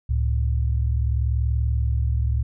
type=tone pair together; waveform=sine; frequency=69.1 / 109.8 Hz; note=C#2 / A2; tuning=-5 / -3 cents; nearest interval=minor sixth; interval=802 cents; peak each=-20 / -24 dBFS; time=0.09-2.43 s; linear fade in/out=10 ms; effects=none